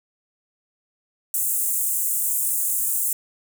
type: high-pass noise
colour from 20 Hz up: pink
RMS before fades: -23 dBFS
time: 1.34-3.13 s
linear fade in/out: 2 ms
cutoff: 7600 Hz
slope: 48 dB/octave
effects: none